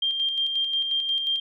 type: tone with tremolo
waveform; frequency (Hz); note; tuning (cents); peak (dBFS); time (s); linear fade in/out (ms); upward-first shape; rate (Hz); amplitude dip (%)
sine; 3187; G7; +28; -21; 0.02-1.4; 5; square; 5.6; 40
effects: none